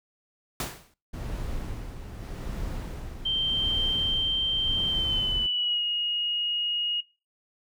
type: noise with exponential decay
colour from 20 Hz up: pink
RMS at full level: -28 dBFS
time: 0.6-0.94 s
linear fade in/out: 2 ms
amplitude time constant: 73 ms
type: noise with tremolo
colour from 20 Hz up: brown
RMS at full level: -32 dBFS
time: 1.13-5.47 s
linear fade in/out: 10 ms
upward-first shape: sine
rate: 0.83 Hz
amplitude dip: 55%
type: tone with pitch glide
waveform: sine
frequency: 3136 to 2876 Hz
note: G7 to F#7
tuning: 0 to -50 cents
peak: -24 dBFS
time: 3.25-7.01 s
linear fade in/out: 10 ms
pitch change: -150 cents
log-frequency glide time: 4.88-5.83 s
effects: noise-tail reverb RT60 0.3 s tail -20 dB re dry